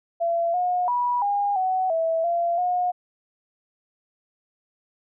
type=tone with pitch steps; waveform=sine; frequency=678 / 720 / 975 / 811 / 748 / 654 / 686 / 720 Hz; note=E5 / F#5 / B5 / G#5 / F#5 / E5 / F5 / F#5; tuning=+49 / -47 / -23 / -41 / +19 / -14 / -31 / -47 cents; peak=-20 dBFS; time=0.2-2.92 s; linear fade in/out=20 ms; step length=340 ms; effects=none